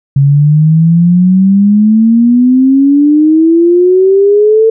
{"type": "exponential sweep", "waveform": "sine", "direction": "up", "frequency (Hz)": [137, 450.8], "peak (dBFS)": -3, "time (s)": [0.16, 4.7], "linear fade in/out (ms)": 5, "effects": []}